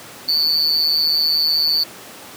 triangle tone with amplitude modulation, 4495 Hz, C#8, 23 cents sharp, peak -9 dBFS, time 0.28-1.84 s, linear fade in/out 10 ms, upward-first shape sine, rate 156 Hz, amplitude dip 100%, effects pink hiss -37 dBFS RMS until 2.36 s + high-pass 200 Hz 12 dB/octave

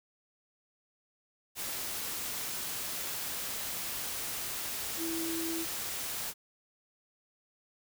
sine tone in noise, 329.6 Hz, E4, in tune, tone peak -34 dBFS, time 4.97-5.66 s, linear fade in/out 50 ms, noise white, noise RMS -37 dBFS, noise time 1.55-6.34 s, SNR 0 dB, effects none

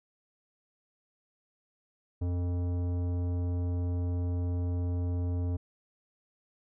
triangle tone with tanh clipping, 88.3 Hz, F2, 20 cents sharp, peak -30 dBFS, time 2.21-5.57 s, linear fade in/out 10 ms, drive 18 dB, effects none

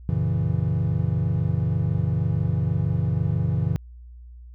triangle chord, F# dominant seventh, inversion none, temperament equal, 92.5 / 116.54 / 138.59 / 164.81 Hz, F#2 / A#2 / C#3 / E3, 0 / 0 / 0 / 0 cents, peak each -24 dBFS, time 0.09-3.76 s, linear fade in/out 0 ms, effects added 60 Hz sine -40 dBFS peak until 4.54 s

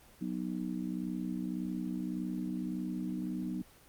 sine chord, B major, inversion second, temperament just, 185.21 / 246.9 / 308.7 Hz, F#3 / B3 / D#4, +2 / 0 / -14 cents, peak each -37 / -38 / -39 dBFS, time 0.21-3.62 s, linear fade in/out 5 ms, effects pink hiss -59 dBFS RMS until 3.88 s + Opus 24 kbps

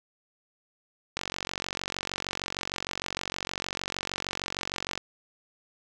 click train, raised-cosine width 0.2 ms, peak -13 dBFS, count 178, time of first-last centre 1.17-4.976 s, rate 46.5 Hz, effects none

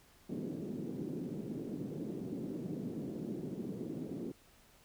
white band-pass noise, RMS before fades -41 dBFS, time 0.29-4.32 s, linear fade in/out 5 ms, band 150 to 340 Hz, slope 24 dB/octave, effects pink hiss -64 dBFS RMS until 4.84 s

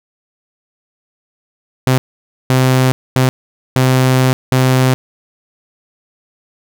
sawtooth tone bursts at uneven times, 129.4 Hz, C3, 19 cents flat, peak -5 dBFS, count 5, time 1.87-1.98 / 2.5-2.92 / 3.16-3.29 / 3.76-4.33 / 4.52-4.94 s, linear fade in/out 0 ms, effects none

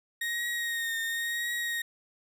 35% pulse tone with vibrato, 1864.7 Hz, A#6, in tune, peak -28 dBFS, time 0.21-1.82 s, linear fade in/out 5 ms, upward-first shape triangle, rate 0.95 Hz, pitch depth 37 cents each way, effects none

